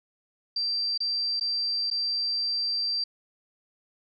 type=tone with dropouts; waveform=sine; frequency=4699 Hz; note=D8; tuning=in tune; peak=-25 dBFS; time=0.56-3.04 s; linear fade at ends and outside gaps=5 ms; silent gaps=0.977-1.003 / 1.398-1.409 / 1.902-1.911 s; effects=none